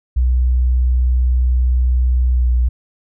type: tone with pitch glide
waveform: sine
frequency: 62.3 to 60.95 Hz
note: B1 to B1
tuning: +16 to -22 cents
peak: -11 dBFS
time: 0.16-2.69 s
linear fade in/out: 10 ms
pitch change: -38 cents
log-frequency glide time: 2.32-2.5 s
effects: none